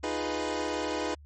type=chord; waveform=25% pulse; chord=F half-diminished seventh; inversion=third; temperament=equal; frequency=311.1 / 349.2 / 415.3 / 493.9 Hz; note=Eb4 / F4 / Ab4 / Cb5; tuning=0 / 0 / 0 / 0 cents; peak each=-30 / -33 / -32 / -31 dBFS; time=0.03-1.15 s; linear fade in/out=10 ms; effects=added 73 Hz sine -48 dBFS peak until 1.25 s + MP3 32 kbps